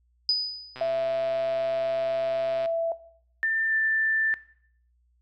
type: tone with exponential decay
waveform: sine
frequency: 4978 Hz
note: D#8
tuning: in tune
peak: -18 dBFS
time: 0.29-0.89 s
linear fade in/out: 1 ms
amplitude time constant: 130 ms
type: click train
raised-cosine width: 0.3 ms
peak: -24 dBFS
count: 244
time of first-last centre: 0.76-2.658 s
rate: 128 Hz
type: tone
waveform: sine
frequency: 664 Hz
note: E5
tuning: 12 cents sharp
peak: -22 dBFS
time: 0.81-2.92 s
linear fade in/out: 2 ms
type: tone with pitch glide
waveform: sine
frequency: 1789 to 1772.5 Hz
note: A6 to A6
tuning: +28 to +12 cents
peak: -22 dBFS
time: 3.43-4.34 s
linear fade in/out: 0 ms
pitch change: -16 cents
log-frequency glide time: 3.67-3.74 s
effects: noise-tail reverb RT60 0.6 s tail -17 dB re dry + added 60 Hz sine -63 dBFS peak until 5.21 s